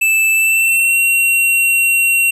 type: tone with pitch glide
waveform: square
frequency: 2637 to 2738 Hz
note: E7 to F7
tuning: 0 to -35 cents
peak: -11 dBFS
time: 0.01-2.31 s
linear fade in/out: 10 ms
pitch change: +65 cents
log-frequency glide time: 0.33-0.99 s
effects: none